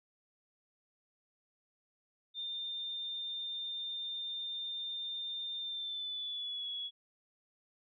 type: tone with pitch glide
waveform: sine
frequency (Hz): 3608 to 3366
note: A7 to G#7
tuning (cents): +43 to +23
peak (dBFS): -37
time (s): 2.34-6.91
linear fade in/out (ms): 50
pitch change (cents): -120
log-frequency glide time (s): 5.62-6.68
effects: none